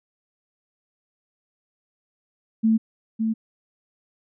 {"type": "tone pair in turn", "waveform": "sine", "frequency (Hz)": [222.2, 222.2], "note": ["A3", "A3"], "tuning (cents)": [17, 17], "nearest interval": "unison", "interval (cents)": 0, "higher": "neither", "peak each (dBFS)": [-15, -20], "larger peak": "first", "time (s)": [[2.63, 2.78], [3.19, 3.34]], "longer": "neither", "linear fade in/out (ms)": 20, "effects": []}